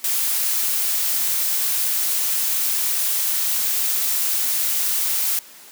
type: noise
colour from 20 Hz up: blue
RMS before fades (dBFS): -21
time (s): 0.04-5.39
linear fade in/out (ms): 2
effects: white hiss -44 dBFS RMS until 5.71 s + high-pass 200 Hz 12 dB/octave